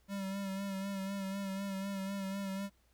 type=tone with vibrato; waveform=square; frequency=195.3 Hz; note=G3; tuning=6 cents flat; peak=-37 dBFS; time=0.08-2.7 s; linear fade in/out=50 ms; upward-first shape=sine; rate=4 Hz; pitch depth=35 cents each way; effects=added 60 Hz sine -69 dBFS peak until 2.93 s + pink hiss -73 dBFS RMS until 2.93 s